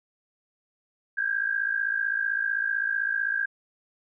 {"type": "tone pair together", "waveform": "sine", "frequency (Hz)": [1577, 1632.7], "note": ["G6", "G#6"], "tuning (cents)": [10, -30], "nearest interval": "minor second", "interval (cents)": 60, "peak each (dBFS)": -27, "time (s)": [1.17, 3.46], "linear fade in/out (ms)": 10, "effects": []}